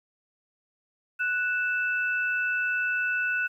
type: tone pair together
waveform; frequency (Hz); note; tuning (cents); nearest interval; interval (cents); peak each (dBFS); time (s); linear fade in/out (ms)
sine; 1480 / 2637; F#6 / E7; 0 / 0; minor seventh; 1000; -25 / -31; 1.19-3.48; 20
effects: 10-bit